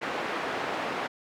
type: band-pass noise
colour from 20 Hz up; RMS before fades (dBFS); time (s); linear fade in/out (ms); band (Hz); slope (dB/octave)
pink; -32; 0.01-1.08; 20; 360 to 2200; 12
effects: none